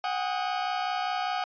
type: tone cluster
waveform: 40% pulse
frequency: 736 / 801 / 1250 Hz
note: F#5 / G5 / D#6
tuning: -9 / +37 / +8 cents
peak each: -29 / -32 / -34 dBFS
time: 0.04-1.44 s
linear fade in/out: 2 ms
effects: resampled to 11025 Hz